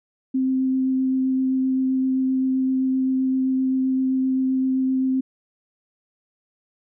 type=tone with vibrato; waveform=sine; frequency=261.6 Hz; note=C4; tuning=in tune; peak=-18 dBFS; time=0.34-5.21 s; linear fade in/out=10 ms; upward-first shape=sine; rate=7.7 Hz; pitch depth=8 cents each way; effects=none